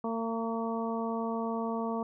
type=harmonic tone with a mistuned harmonic; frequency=227.2 Hz; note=A#3; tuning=44 cents flat; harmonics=1 / 2 / 3 / 4 / 5; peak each=-33 / -36 / -38 / -39 / -40 dBFS; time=0.04-2.03 s; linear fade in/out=2 ms; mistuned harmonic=4; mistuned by=+18 cents; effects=none